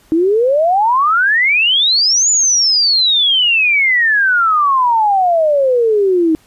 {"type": "exponential two-way sweep", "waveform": "sine", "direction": "up then down", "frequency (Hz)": [311.1, 7040, 311.1], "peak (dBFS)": -9, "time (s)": [0.12, 6.35], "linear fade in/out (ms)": 0, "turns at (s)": 2.3, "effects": ["pink hiss -50 dBFS RMS until 6.46 s", "resampled to 32000 Hz"]}